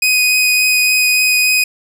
sawtooth tone with vibrato, 2499 Hz, D#7, 7 cents sharp, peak -7 dBFS, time 0.02-1.64 s, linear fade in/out 5 ms, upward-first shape triangle, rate 3.5 Hz, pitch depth 8 cents each way, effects none

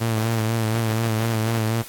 sawtooth tone with vibrato, 112.4 Hz, A2, 37 cents sharp, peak -16 dBFS, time 0-1.83 s, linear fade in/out 20 ms, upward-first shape sine, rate 4.1 Hz, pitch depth 47 cents each way, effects white hiss -41 dBFS RMS until 1.88 s + AAC 64 kbps

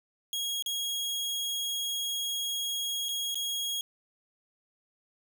sawtooth tone with dropouts, 3295 Hz, G#7, 14 cents flat, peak -27 dBFS, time 0.33-3.81 s, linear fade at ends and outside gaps 1 ms, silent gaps 0.624-0.661 / 3.086-3.09 / 3.345-3.355 s, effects none

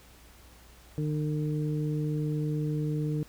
harmonic tone, 151.3 Hz, D#3, 48 cents flat, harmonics 1 / 2 / 3, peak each -28 / -34 / -38 dBFS, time 0.98-3.23 s, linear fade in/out 0 ms, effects added 60 Hz sine -55 dBFS peak until 3.28 s + pink hiss -56 dBFS RMS until 3.28 s

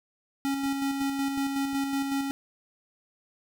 square tone with tremolo, 275.4 Hz, C#4, 11 cents flat, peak -26 dBFS, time 0.45-2.31 s, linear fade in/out 0 ms, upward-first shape square, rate 5.4 Hz, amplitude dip 35%
click train, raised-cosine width 3 ms, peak -35 dBFS, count 4, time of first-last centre 0.66-1.731 s, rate 2.8 Hz
effects none

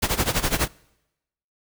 pink noise with tremolo, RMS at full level -20 dBFS, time 0.02-0.68 s, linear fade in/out 10 ms, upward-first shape sine, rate 12 Hz, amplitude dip 85%, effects noise-tail reverb RT60 0.9 s tail -25 dB re dry

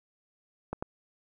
clicks, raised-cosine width 1 ms, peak -19 dBFS, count 2, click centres 0.73 / 0.825 s, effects 10-bit

